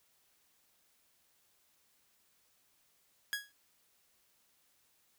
sawtooth tone with exponential decay, 1661.2 Hz, G#6, in tune, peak -27 dBFS, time 3.33-3.52 s, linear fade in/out 0 ms, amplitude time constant 40 ms, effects white hiss -72 dBFS RMS until 5.18 s

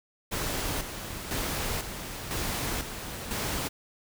pink noise with tremolo, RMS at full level -31 dBFS, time 0.31-3.69 s, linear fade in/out 20 ms, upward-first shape square, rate 1 Hz, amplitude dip 55%, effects none

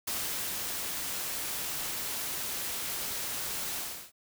white noise with ADSR envelope, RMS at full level -33 dBFS, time 0.07-4.12 s, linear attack 7 ms, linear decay 450 ms, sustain -2 dB, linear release 340 ms, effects none

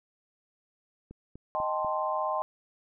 click train, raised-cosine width 3 ms, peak -32 dBFS, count 4, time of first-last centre 1.11-1.847 s, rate 4.07 Hz
sine chord, A half-diminished seventh, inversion second, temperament equal, 622.3 / 784 / 880 / 1046.5 Hz, Eb5 / G5 / A5 / C6, 0 / 0 / 0 / 0 cents, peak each -32 / -34 / -35 / -31 dBFS, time 1.55-2.42 s, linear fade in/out 0 ms
effects none

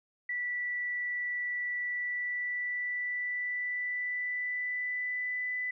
sine tone with pitch glide, 1961 to 1995.3 Hz, B6 to B6, -13 to +17 cents, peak -31 dBFS, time 0.29-5.71 s, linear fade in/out 5 ms, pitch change +30 cents, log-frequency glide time 1.8-5.56 s, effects none

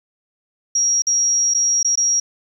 sine tone with dropouts, 5660 Hz, F8, 22 cents sharp, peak -14 dBFS, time 0.75-2.2 s, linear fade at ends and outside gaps 5 ms, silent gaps 1.021-1.068 / 1.539-1.546 / 1.83-1.846 / 1.956-1.974 s, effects 8-bit

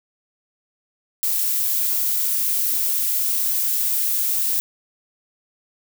violet noise, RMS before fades -21 dBFS, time 1.23-4.6 s, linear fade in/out 0 ms, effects none

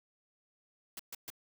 white noise bursts, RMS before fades -43 dBFS, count 3, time 0.97-1.302 s, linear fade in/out 2 ms, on 24 ms, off 130 ms, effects none

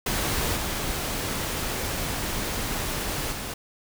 pink noise with level steps, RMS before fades -26 / -29 / -33 dBFS, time 0.06-3.54 s, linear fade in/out 5 ms, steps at 0.55 / 3.31 s, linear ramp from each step 20 ms, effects none

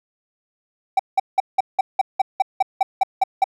triangle tone bursts, 769 Hz, G5, 33 cents flat, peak -10 dBFS, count 13, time 0.97-3.442 s, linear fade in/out 5 ms, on 24 ms, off 180 ms, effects none

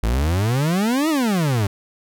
40% pulse exponential two-way sweep, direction up then down, 51.9 to 329.6 to 94.9 Hz, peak -16 dBFS, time 0.03-1.67 s, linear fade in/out 5 ms, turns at 1.09 s, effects none

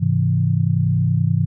sine chord, Ab augmented, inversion none, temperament equal with one note detuned, 103.83 / 133.56 / 164.81 Hz, Ab2 / C3 / E3, 0 / +36 / 0 cents, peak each -19 dBFS, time 0-1.46 s, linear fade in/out 20 ms, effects none

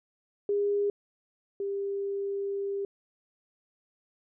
sine tone pair in turn, 406.6 / 397.8 Hz, G#4 / G4, -37 / +25 cents, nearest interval unison, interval 38 cents, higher first, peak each -24 / -29 dBFS, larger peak first, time 0.49-0.9 / 1.6-2.85 s, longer second, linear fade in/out 2 ms, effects none

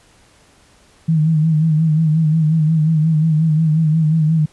sine tone with vibrato, 157.6 Hz, D#3, 23 cents sharp, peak -11 dBFS, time 1.08-4.46 s, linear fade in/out 10 ms, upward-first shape sine, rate 5.6 Hz, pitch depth 62 cents each way, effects pink hiss -51 dBFS RMS until 4.52 s + resampled to 24000 Hz

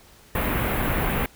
pink band-stop noise, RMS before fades -24 dBFS, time 0.35-1.26 s, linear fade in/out 2 ms, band 2600 to 13000 Hz, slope 24 dB/octave, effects pink hiss -52 dBFS RMS until 1.35 s

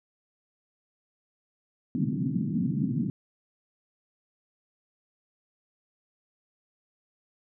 pink band-pass noise, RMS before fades -28 dBFS, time 1.95-3.1 s, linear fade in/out 0 ms, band 130 to 280 Hz, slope 48 dB/octave, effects none

